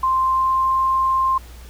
sine tone with pitch glide, 1046.5 to 1054.4 Hz, C6 to C6, 0 to +13 cents, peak -15 dBFS, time 0.03-1.38 s, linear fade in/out 5 ms, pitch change +13 cents, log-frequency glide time 0.22-0.81 s, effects added 60 Hz sine -37 dBFS peak until 1.69 s + pink hiss -46 dBFS RMS until 1.69 s

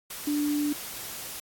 sine tone in noise, 293.7 Hz, D4, in tune, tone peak -24 dBFS, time 0.27-0.73 s, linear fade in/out 5 ms, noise white, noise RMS -38 dBFS, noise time 0.1-1.4 s, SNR +11 dB, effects AAC 64 kbps

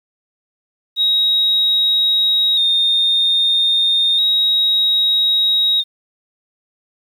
sine tone with vibrato, 3729 Hz, A#7, in tune, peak -11 dBFS, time 0.96-5.84 s, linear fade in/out 50 ms, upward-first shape square, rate 0.31 Hz, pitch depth 32 cents each way, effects tanh soft clip ceiling -7 dBFS + 8-bit

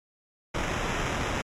pink noise with sample-and-hold, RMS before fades -29 dBFS, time 0.54-1.42 s, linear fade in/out 10 ms, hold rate 4410 Hz, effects low-pass 7000 Hz 12 dB/octave + MP3 64 kbps

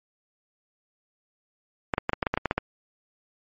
clicks, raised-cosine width 0.5 ms, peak -8 dBFS, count 11, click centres 1.938 / 1.981 / 2.094 / 2.133 / 2.228 / 2.268 / 2.34 / 2.375 / 2.457 / 2.511 / 2.58 s, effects MP3 32 kbps

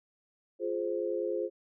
sine chord, F minor, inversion none, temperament just, 349.2 / 419.1 / 523.8 Hz, F4 / Ab4 / C5, 0 / +16 / +2 cents, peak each -34 dBFS, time 0.59-1.5 s, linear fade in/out 50 ms, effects none

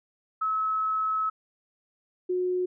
sine tone pair in turn, 1292 / 363.6 Hz, E6 / F#4, -35 / -30 cents, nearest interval octave + minor seventh, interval 2195 cents, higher first, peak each -24 dBFS, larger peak neither, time 0.41-1.3 / 2.29-2.66 s, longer first, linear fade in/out 10 ms, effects none

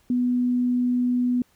sine tone, 246.9 Hz, B3, in tune, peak -19 dBFS, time 0.1-1.42 s, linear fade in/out 2 ms, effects pink hiss -62 dBFS RMS until 1.55 s

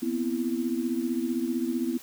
sine tone cluster, 241.5 / 257 / 332.5 Hz, B3 / C4 / E4, -39 / -31 / +15 cents, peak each -30 dBFS, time 0.02-1.98 s, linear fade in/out 10 ms, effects white hiss -48 dBFS RMS until 2.02 s

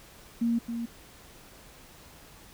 sine tone with echo, 233.1 Hz, A#3, in tune, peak -23 dBFS, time 0.41-0.59 s, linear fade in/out 10 ms, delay 270 ms, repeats 1, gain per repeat -7 dB, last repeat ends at 0.86 s, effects pink hiss -52 dBFS RMS until 2.53 s

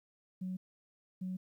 sine tone bursts at uneven times, 185 Hz, F#3, in tune, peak -35 dBFS, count 2, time 0.41-0.57 / 1.21-1.37 s, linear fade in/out 10 ms, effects tanh soft clip ceiling -31 dBFS + 12-bit

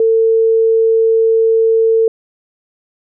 sine tone, 450 Hz, A4, 39 cents sharp, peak -8 dBFS, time 0-2.08 s, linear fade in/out 2 ms, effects none

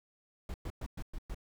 brown noise bursts, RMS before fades -39 dBFS, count 6, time 0.49-1.346 s, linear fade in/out 2 ms, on 51 ms, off 110 ms, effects none

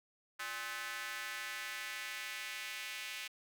square tone with high-pass filter sweep, 116.54 Hz, A#2, in tune, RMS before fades -43 dBFS, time 0.39-3.28 s, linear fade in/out 10 ms, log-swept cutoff 1500 to 2400 Hz, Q 2.1, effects none

